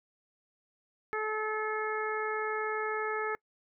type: harmonic tone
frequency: 431.8 Hz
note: A4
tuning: 33 cents flat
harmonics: 1 / 2 / 3 / 4 / 5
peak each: -34 / -39 / -36 / -37 / -41 dBFS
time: 1.13-3.35 s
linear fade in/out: 0 ms
effects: noise-tail reverb RT60 0.1 s tail -25 dB re dry